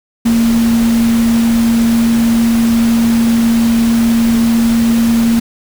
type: tone in noise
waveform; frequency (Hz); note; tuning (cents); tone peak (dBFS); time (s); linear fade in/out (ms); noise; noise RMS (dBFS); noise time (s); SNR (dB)
sine; 230.7; A#3; -18; -8; 0.25-5.4; 10; pink; -23; 0.25-5.4; +12
effects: none